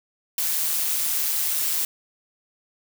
blue noise with amplitude modulation, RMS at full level -22 dBFS, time 0.38-1.85 s, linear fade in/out 2 ms, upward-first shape sine, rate 156 Hz, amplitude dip 45%, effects none

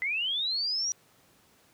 sine linear sweep, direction up, 2000 to 5850 Hz, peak -27 dBFS, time 0.02-0.92 s, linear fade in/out 0 ms, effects pink hiss -62 dBFS RMS until 1.73 s + high-pass 100 Hz 12 dB/octave

